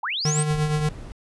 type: linear sweep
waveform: sine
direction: up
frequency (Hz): 750 to 8760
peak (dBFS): -24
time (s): 0.03-0.43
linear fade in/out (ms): 5
type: tone with tremolo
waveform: square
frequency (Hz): 151.7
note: D#3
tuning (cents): -44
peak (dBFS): -19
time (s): 0.25-0.89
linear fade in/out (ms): 2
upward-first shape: triangle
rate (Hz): 8.6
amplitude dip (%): 55
type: noise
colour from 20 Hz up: brown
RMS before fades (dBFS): -36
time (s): 0.5-1.12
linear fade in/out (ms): 0
effects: resampled to 24000 Hz